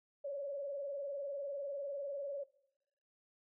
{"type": "tone with vibrato", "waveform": "sine", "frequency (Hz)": 562, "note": "C#5", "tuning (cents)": 24, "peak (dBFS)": -38, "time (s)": [0.24, 2.44], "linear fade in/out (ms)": 10, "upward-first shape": "sine", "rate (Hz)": 20, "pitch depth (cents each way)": 66, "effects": ["noise-tail reverb RT60 0.8 s tail -21 dB re dry"]}